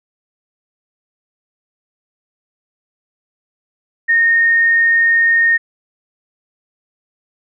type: tone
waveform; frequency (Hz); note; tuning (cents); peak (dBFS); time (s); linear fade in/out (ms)
sine; 1843; A#6; -20; -9; 4.08-5.58; 20
effects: none